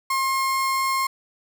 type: tone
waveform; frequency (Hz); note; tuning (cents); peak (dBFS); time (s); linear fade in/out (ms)
35% pulse; 1069; C6; +37; -19; 0.1-1.07; 5
effects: none